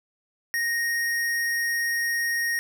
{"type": "tone", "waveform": "square", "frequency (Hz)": 1864.7, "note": "A#6", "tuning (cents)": 0, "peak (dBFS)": -24, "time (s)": [0.54, 2.59], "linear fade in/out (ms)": 0, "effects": []}